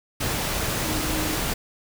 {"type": "tone in noise", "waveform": "sine", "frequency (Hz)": 311.1, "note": "D#4", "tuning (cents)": 0, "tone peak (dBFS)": -30, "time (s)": [0.84, 1.36], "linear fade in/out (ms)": 10, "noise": "pink", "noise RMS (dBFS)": -26, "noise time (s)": [0.2, 1.54], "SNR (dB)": -7, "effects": []}